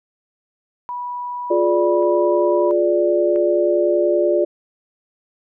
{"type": "tone", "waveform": "sine", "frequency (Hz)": 978, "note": "B5", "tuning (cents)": -17, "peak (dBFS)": -24, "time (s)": [0.89, 2.71], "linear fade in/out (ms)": 0}
{"type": "chord", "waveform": "sine", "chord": "D diminished", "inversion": "first", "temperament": "just", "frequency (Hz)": [352.4, 422.9, 587.3], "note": ["F4", "Ab4", "D5"], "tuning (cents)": [16, 31, 0], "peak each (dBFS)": [-17, -22, -17], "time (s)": [1.5, 4.45], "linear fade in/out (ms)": 10}
{"type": "clicks", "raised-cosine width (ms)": 0.5, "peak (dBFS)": [-33, -24], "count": 2, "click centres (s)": [2.027, 3.36]}
{"effects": []}